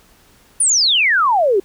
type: exponential sweep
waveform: sine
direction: down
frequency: 9956 to 364.4 Hz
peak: -11 dBFS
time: 0.6-1.6 s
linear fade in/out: 5 ms
effects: pink hiss -51 dBFS RMS until 1.64 s